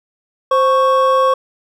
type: tone pair together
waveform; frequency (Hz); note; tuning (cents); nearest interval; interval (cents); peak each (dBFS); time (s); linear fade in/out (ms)
triangle; 523.3 / 1107.2; C5 / C#6; 0 / -2; octave + minor second; 1298; -11; 0.51-1.34; 5
effects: none